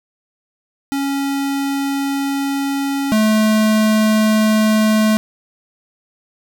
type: tone pair in turn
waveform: square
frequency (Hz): 277.2 / 216.3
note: C#4 / A3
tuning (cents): 0 / -29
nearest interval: major third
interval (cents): 429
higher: first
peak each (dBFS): -18 / -12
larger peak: second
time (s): 0.92-3.12 / 3.12-5.17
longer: first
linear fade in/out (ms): 0
effects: none